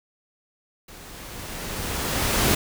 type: noise with level ramp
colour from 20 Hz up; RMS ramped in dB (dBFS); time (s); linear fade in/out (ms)
pink; -44 to -19; 0.88-2.55; 5
effects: none